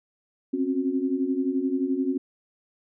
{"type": "tone cluster", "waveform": "sine", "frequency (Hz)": [260.5, 272, 365.9], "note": ["C4", "C#4", "F#4"], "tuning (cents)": [-7, -33, -19], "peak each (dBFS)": [-28, -25, -30], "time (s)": [0.53, 2.18], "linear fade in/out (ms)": 10, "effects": []}